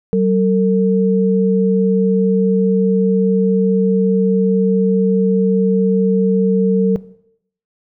sine tone pair together, 190.2 / 452.4 Hz, F#3 / A4, +48 / +48 cents, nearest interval octave + minor third, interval 1500 cents, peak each -14 dBFS, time 0.13-6.96 s, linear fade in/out 0 ms, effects noise-tail reverb RT60 0.7 s tail -17 dB re dry

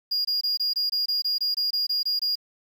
triangle tone bursts, 4845 Hz, D#8, 47 cents flat, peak -21 dBFS, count 14, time 0.11-2.356 s, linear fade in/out 10 ms, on 140 ms, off 22 ms, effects 9-bit

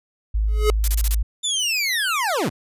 sine tone, 53 Hz, G#1, 36 cents sharp, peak -17 dBFS, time 0.34-1.23 s, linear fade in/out 10 ms
square tone with exponential growth, 423.8 Hz, G#4, 35 cents sharp, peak -14 dBFS, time 0.48-0.7 s, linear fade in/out 0 ms, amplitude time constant 47 ms
blue noise bursts, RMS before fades -24 dBFS, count 5, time 0.84-1.146 s, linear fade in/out 0 ms, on 38 ms, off 29 ms
25% pulse linear sweep, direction down, 3601 to 81.3 Hz, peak -16 dBFS, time 1.43-2.5 s, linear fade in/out 20 ms
effects resampled to 32000 Hz

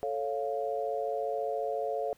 sine chord, A augmented, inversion none, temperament equal, 440 / 554.4 / 698.5 Hz, A4 / C#5 / E#5, 0 / 0 / 0 cents, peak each -34 dBFS, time 0.03-2.13 s, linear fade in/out 0 ms, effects pink hiss -64 dBFS RMS until 2.17 s

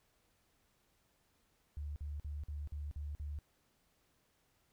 sine tone bursts, 73.42 Hz, D2, in tune, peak -39 dBFS, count 7, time 1.77-3.388 s, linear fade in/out 0 ms, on 190 ms, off 48 ms, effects pink hiss -75 dBFS RMS until 4.72 s

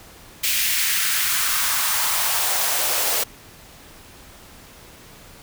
white noise with high-pass filter sweep, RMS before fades -21 dBFS, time 0.43-3.24 s, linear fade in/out 10 ms, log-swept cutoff 2400 to 480 Hz, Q 1.8, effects pink hiss -45 dBFS RMS until 5.42 s

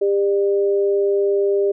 sine tone pair together, 399.5 / 598.6 Hz, G4 / D5, +33 / +33 cents, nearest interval perfect fifth, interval 700 cents, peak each -15 / -24 dBFS, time 0.01-1.72 s, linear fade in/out 10 ms, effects none

